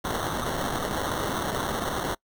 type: noise with sample-and-hold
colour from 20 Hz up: white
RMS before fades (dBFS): -29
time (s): 0.04-2.15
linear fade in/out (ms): 10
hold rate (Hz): 2450
effects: noise-tail reverb RT60 0.1 s tail -24 dB re dry